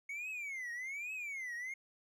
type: tone with vibrato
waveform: triangle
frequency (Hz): 2200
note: C#7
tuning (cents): -14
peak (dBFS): -38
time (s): 0.09-1.74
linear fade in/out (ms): 5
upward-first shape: triangle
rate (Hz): 1.2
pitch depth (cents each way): 290
effects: none